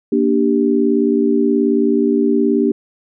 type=chord; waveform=sine; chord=G minor; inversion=first; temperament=just; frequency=235.2 / 294 / 392 Hz; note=Bb3 / D4 / G4; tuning=+16 / +2 / 0 cents; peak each=-16 dBFS; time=0.12-2.72 s; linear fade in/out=5 ms; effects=none